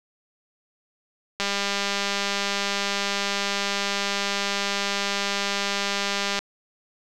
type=click train; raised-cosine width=0.2 ms; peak=-8 dBFS; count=999; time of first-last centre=1.4-6.39 s; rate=200 Hz; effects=none